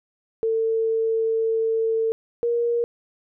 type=tone pair in turn; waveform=sine; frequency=448.6 / 472 Hz; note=A4 / A#4; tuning=+34 / +22 cents; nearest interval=minor second; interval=88 cents; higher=second; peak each=-19 dBFS; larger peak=neither; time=0.43-2.12 / 2.43-2.84 s; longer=first; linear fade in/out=0 ms; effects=none